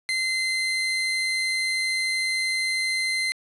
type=tone; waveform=30% pulse; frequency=2069 Hz; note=C7; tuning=20 cents flat; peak=-20 dBFS; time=0.09-3.32 s; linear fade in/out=0 ms; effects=resampled to 24000 Hz + 9-bit